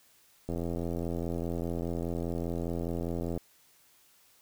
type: click train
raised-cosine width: 2 ms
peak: -21 dBFS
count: 246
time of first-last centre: 0.49-3.376 s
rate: 84.9 Hz
effects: white hiss -63 dBFS RMS until 4.41 s